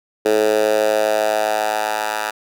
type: tone with high-pass filter sweep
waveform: 10% pulse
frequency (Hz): 107.5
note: A2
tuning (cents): -40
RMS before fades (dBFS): -18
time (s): 0.25-2.31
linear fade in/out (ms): 10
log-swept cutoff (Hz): 420 to 1000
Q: 3.3
effects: none